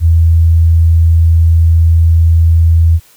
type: tone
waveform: sine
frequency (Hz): 82.41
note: E2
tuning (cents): 0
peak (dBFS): -4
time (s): 0-3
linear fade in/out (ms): 50
effects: white hiss -45 dBFS RMS until 3.16 s